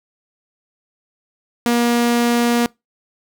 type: tone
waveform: sawtooth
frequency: 237.9 Hz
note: A#3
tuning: 35 cents sharp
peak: -10 dBFS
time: 1.66-2.66 s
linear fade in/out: 0 ms
effects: noise-tail reverb RT60 0.2 s tail -24 dB re dry